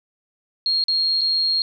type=tone with dropouts; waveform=sine; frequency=4254 Hz; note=C8; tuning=28 cents sharp; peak=-17 dBFS; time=0.66-1.62 s; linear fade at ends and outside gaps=1 ms; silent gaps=0.839-0.883 / 1.21-1.215 s; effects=none